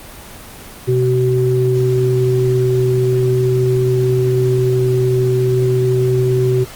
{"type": "tone pair together", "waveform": "sine", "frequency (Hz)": [126.24, 378.3], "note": ["B2", "F#4"], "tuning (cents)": [38, 38], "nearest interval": "octave + perfect fifth", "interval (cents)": 1900, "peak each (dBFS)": -14, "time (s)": [0.87, 6.65], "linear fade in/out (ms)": 20, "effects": ["pink hiss -35 dBFS RMS until 6.75 s", "Opus 24 kbps"]}